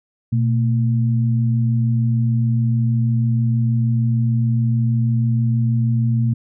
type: tone pair together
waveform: sine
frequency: 120 / 226.5 Hz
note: B2 / A#3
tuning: -49 / -50 cents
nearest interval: major seventh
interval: 1099 cents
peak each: -15 / -22 dBFS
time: 0.32-6.34 s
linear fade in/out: 10 ms
effects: none